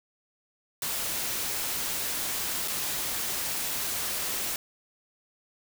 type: noise with dropouts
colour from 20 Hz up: white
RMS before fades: -31 dBFS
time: 0.82-4.56 s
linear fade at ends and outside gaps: 2 ms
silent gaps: 2.677-2.681 s
effects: none